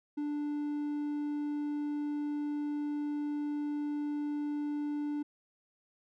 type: tone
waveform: triangle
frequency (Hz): 294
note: D4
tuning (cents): +2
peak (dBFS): -30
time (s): 0.17-5.23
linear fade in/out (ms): 10
effects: none